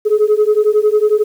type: beating tone pair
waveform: sine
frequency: 418.6 / 429.6 Hz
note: G#4 / A4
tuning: +14 / -41 cents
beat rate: 11 Hz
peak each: -11 dBFS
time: 0.05-1.24 s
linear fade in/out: 20 ms
effects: tanh soft clip ceiling -5 dBFS + 7-bit